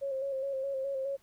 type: tone with vibrato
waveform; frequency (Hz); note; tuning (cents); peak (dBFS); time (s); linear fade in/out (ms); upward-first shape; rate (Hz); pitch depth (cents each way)
sine; 542; C#5; -39; -31; 0.01-1.17; 20; square; 4.8; 35
effects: pink hiss -67 dBFS RMS until 1.22 s